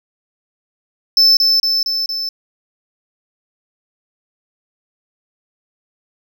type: tone with echo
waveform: triangle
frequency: 5274 Hz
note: E8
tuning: in tune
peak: -6 dBFS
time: 1.17-1.37 s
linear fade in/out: 2 ms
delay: 230 ms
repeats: 4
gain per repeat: -3 dB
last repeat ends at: 2.29 s
effects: none